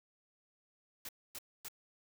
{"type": "noise bursts", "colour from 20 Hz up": "white", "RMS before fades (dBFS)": -45, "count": 3, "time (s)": [1.05, 1.684], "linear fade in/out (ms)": 2, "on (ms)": 38, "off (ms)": 260, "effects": []}